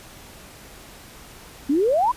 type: exponential sweep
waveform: sine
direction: up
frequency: 263.8 to 1046.5 Hz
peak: -16 dBFS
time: 1.69-2.12 s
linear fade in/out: 10 ms
effects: pink hiss -44 dBFS RMS until 2.16 s + resampled to 32000 Hz